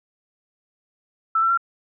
sine tone with pitch steps, 1323 / 1345.3 / 1368.1 Hz, E6 / E6 / F6, +6 / +35 / -36 cents, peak -16 dBFS, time 1.35-1.575 s, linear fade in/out 5 ms, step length 75 ms, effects none

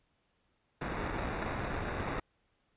pink noise with sample-and-hold, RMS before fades -36 dBFS, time 0.81-2.2 s, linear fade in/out 5 ms, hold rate 3150 Hz, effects pink hiss -75 dBFS RMS until 2.76 s + resampled to 8000 Hz

